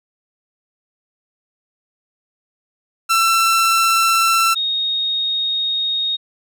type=tone pair in turn; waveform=sawtooth / sine; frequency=1342 / 3728 Hz; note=E6 / A#7; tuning=+31 / -1 cents; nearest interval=octave + tritone; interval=1768 cents; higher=second; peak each=-9 / -17 dBFS; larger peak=first; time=3.09-4.55 / 4.55-6.17 s; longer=second; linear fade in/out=20 ms; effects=none